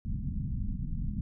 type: low-pass noise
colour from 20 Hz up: pink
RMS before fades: -33 dBFS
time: 0.05-1.21 s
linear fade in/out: 0 ms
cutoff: 230 Hz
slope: 48 dB/octave
effects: none